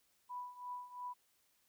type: tone with tremolo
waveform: sine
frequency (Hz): 987.8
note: B5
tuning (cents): 0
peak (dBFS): -40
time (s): 0.29-1.14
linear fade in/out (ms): 20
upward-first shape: triangle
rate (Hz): 2.9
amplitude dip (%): 85
effects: white hiss -75 dBFS RMS until 1.68 s